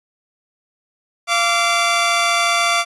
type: tone pair together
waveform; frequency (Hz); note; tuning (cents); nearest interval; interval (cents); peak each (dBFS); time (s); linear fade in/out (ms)
15% pulse; 690 / 1161.4; F5 / D6; -21 / -20; major sixth; 901; -11; 1.27-2.85; 50
effects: resampled to 24000 Hz